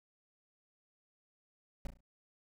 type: noise with echo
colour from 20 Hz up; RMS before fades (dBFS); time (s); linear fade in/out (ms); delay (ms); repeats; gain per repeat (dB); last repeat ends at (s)
brown; -37; 1.85-1.87; 2; 34; 4; -8; 2.006
effects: none